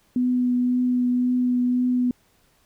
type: tone with vibrato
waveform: sine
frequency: 248.3 Hz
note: B3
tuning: 9 cents sharp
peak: -18 dBFS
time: 0.16-2.11 s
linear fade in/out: 2 ms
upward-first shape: triangle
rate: 1.9 Hz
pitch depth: 13 cents each way
effects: pink hiss -62 dBFS RMS until 2.65 s